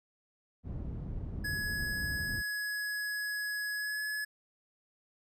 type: low-pass noise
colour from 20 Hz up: white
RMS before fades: -39 dBFS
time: 0.63-2.43 s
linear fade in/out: 50 ms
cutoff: 130 Hz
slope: 12 dB/octave
type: tone with pitch glide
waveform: square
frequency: 1682 to 1701.5 Hz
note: G#6 to G#6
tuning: +22 to +41 cents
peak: -34 dBFS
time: 1.44-4.25 s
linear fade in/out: 10 ms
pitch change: +19 cents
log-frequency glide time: 3.75-4.01 s
effects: none